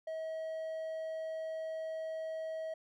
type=tone; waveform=triangle; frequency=640 Hz; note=D#5; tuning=49 cents sharp; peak=-35 dBFS; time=0.07-2.74 s; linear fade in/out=5 ms; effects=none